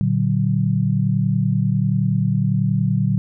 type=chord; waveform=sine; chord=Bb augmented; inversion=none; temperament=equal with one note detuned; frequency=116.54 / 146.83 / 188.23 Hz; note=Bb2 / D3 / F#3; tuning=0 / 0 / +30 cents; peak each=-20 dBFS; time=0.01-3.18 s; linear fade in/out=0 ms; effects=none